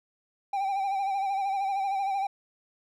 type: tone with vibrato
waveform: triangle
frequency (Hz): 785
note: G5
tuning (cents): +2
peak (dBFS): -24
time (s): 0.53-2.27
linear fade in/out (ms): 5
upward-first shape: sine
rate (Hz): 13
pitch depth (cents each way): 49
effects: none